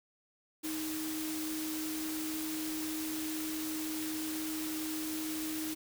sine tone in noise, 313.2 Hz, D#4, 11 cents sharp, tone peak -36 dBFS, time 0.63-5.75 s, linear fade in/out 20 ms, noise white, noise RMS -41 dBFS, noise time 0.63-5.75 s, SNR +2 dB, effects none

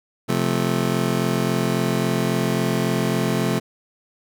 25% pulse chord, F major, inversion second, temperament just, 130.96 / 174.61 / 218.3 Hz, C3 / F3 / A3, +2 / 0 / -13 cents, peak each -20 dBFS, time 0.28-3.6 s, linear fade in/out 20 ms, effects none

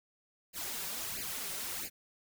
white noise with flanger, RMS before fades -39 dBFS, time 0.53-1.9 s, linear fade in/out 50 ms, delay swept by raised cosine 0.42 to 5.32 ms, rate 1.5 Hz, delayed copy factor +0.9, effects none

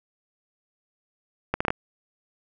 accelerating click train, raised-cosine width 0.5 ms, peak -8 dBFS, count 5, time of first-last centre 1.54-1.705 s, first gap 65 ms, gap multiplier 0.7, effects none

